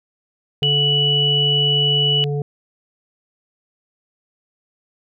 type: harmonic tone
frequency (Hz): 144.4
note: D3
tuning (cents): -29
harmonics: 1 / 3 / 5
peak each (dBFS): -20 / -25 / -36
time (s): 0.62-2.42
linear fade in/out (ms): 2
type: tone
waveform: sine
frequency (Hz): 2950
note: F#7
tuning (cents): -6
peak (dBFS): -15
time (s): 0.63-2.24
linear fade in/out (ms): 0
effects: none